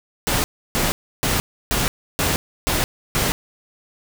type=noise bursts; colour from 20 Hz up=pink; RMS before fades=-20 dBFS; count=7; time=0.27-3.32 s; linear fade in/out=0 ms; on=170 ms; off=310 ms; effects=none